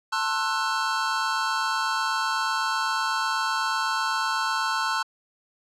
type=chord; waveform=square; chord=F# half-diminished seventh; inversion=first; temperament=just; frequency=888 / 1065.6 / 1332 / 1480 Hz; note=A5 / C6 / E6 / F#6; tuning=+16 / +31 / +18 / 0 cents; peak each=-30 dBFS; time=0.12-5.03 s; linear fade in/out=10 ms; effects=low-pass 7000 Hz 12 dB/octave